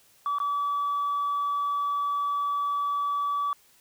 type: tone with dropouts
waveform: sine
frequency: 1148 Hz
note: D6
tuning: 40 cents flat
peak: -23 dBFS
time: 0.26-3.53 s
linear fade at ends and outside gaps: 1 ms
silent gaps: 0.385-0.401 s
effects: tanh soft clip ceiling -22 dBFS + white hiss -60 dBFS RMS until 3.8 s